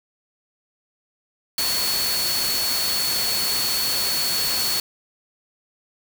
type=tone in noise; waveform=sine; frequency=4409 Hz; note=C#8; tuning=10 cents flat; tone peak=-23 dBFS; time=1.58-4.8 s; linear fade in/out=2 ms; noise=white; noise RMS=-25 dBFS; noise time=1.58-4.8 s; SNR=-1 dB; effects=none